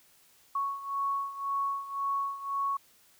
sine beating tone pair, 1108.7 / 1110.6 Hz, C#6 / C#6, 0 / +3 cents, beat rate 1.9 Hz, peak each -31 / -35 dBFS, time 0.55-2.77 s, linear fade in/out 5 ms, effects white hiss -62 dBFS RMS until 3.19 s

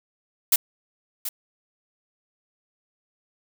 blue noise with echo, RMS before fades -17 dBFS, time 0.52-0.56 s, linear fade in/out 5 ms, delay 730 ms, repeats 1, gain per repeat -12 dB, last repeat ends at 1.29 s, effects none

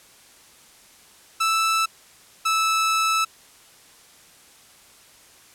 sawtooth tone pair in turn, 1318.5 / 1310.1 Hz, E6 / E6, 0 / -11 cents, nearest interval unison, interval 11 cents, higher first, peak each -15 dBFS, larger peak neither, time 1.4-1.86 / 2.45-3.25 s, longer second, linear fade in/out 10 ms, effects white hiss -51 dBFS RMS until 5.54 s + low-pass 11000 Hz 12 dB/octave

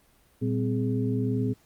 sine tone cluster, 116.5 / 194.9 / 256.6 / 417.1 Hz, A#2 / G3 / C4 / G#4, -1 / -10 / -34 / +7 cents, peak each -27 / -33 / -28 / -33 dBFS, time 0.41-1.54 s, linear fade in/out 20 ms, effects pink hiss -62 dBFS RMS until 1.65 s + Opus 32 kbps

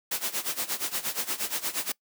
white noise with tremolo, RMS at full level -28 dBFS, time 0.11-1.92 s, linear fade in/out 5 ms, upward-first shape sine, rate 8.5 Hz, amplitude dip 85%, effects noise-tail reverb RT60 0.1 s tail -23 dB re dry + high-pass 200 Hz 12 dB/octave

